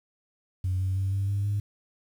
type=tone with pitch steps; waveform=sine; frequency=92.5 / 94.39 / 96.32 / 98.28 / 100.29 / 102.34 Hz; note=F#2 / F#2 / G2 / G2 / G2 / G#2; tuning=0 / +35 / -30 / +5 / +40 / -25 cents; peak=-23 dBFS; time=0.64-1.6 s; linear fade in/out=5 ms; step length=160 ms; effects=tanh soft clip ceiling -21 dBFS + 9-bit